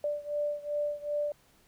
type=beating tone pair; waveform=sine; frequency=587.3 / 589.9 Hz; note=D5 / D5; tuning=0 / +8 cents; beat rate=2.6 Hz; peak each=-32 / -34 dBFS; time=0.04-1.32 s; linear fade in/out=2 ms; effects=pink hiss -64 dBFS RMS until 1.67 s